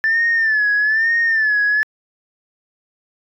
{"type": "tone with vibrato", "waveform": "sine", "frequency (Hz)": 1760, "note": "A6", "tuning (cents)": 0, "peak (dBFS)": -12, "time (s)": [0.04, 1.83], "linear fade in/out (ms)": 0, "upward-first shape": "sine", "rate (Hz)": 1.1, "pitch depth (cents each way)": 92, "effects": ["tanh soft clip ceiling -10 dBFS"]}